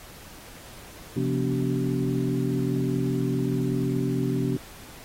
sine tone cluster, 132.5 / 173.5 / 241.9 / 286.8 / 381.7 Hz, C3 / F3 / B3 / D4 / G4, +22 / -11 / -36 / -41 / -46 cents, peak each -27 / -31 / -29 / -29 / -31 dBFS, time 1.16-4.57 s, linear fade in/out 5 ms, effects pink hiss -46 dBFS RMS until 5.04 s + AAC 48 kbps

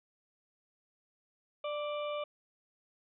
harmonic tone with a mistuned harmonic, 592 Hz, D5, 14 cents sharp, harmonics 1 / 2 / 4 / 5 / 6, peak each -35 / -41 / -47 / -49 / -51 dBFS, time 1.64-2.24 s, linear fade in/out 5 ms, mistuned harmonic 2, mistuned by -20 cents, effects none

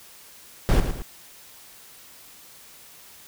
brown noise with echo, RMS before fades -17 dBFS, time 0.69-0.8 s, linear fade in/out 0 ms, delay 110 ms, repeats 2, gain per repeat -8 dB, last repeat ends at 1.02 s, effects white hiss -48 dBFS RMS until 3.27 s

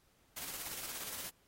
white noise with tremolo, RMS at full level -42 dBFS, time 0.36-1.3 s, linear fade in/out 10 ms, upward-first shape square, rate 17 Hz, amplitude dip 35%, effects pink hiss -71 dBFS RMS until 1.47 s + AAC 48 kbps

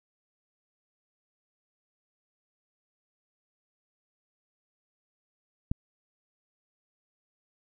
click, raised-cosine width 5 ms, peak -15 dBFS, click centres 5.715 s, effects none

